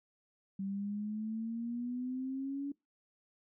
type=exponential sweep; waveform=sine; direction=up; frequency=193.1 to 284.8 Hz; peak=-35 dBFS; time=0.59-2.72 s; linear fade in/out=5 ms; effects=noise-tail reverb RT60 0.2 s tail -23 dB re dry